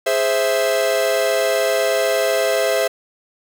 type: chord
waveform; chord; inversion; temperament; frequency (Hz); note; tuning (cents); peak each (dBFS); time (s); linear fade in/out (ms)
45% pulse; Ab augmented; none; equal; 415.3 / 523.3 / 659.3; Ab4 / C5 / E5; 0 / 0 / 0; -23 / -20 / -19; 0.06-2.88; 10
effects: none